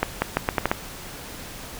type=accelerating click train; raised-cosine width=0.5 ms; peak=-4 dBFS; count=7; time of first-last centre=0.03-0.715 s; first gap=190 ms; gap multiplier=0.79; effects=pink hiss -38 dBFS RMS until 1.79 s